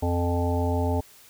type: harmonic tone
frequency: 87 Hz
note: F2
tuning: 6 cents flat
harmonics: 1 / 3 / 5 / 7 / 9 / 10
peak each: -24 / -29 / -31 / -32 / -34 / -34 dBFS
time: 0.02-1.01 s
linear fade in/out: 10 ms
effects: white hiss -52 dBFS RMS until 1.29 s